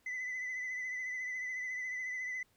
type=tone with vibrato; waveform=sine; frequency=2012 Hz; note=B6; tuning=32 cents sharp; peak=-34 dBFS; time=0.06-2.43 s; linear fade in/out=5 ms; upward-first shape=triangle; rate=14 Hz; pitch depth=42 cents each way; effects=tanh soft clip ceiling -35 dBFS + pink hiss -72 dBFS RMS until 2.56 s